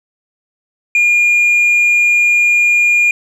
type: tone with hard clipping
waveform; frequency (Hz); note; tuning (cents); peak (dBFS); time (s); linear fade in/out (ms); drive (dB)
triangle; 2420; D#7; -49; -7; 0.95-3.11; 2; 1
effects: none